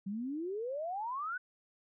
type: exponential sweep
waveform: sine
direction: up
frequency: 188.4 to 1526 Hz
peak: -35 dBFS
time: 0.06-1.38 s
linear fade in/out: 10 ms
effects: none